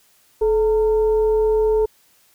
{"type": "tone with frequency modulation", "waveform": "sine", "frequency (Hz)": 432.4, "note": "A4", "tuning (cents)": -30, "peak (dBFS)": -14, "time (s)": [0.41, 1.86], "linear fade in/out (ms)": 10, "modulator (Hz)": 477, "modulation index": 0.36, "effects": ["white hiss -57 dBFS RMS until 2.34 s"]}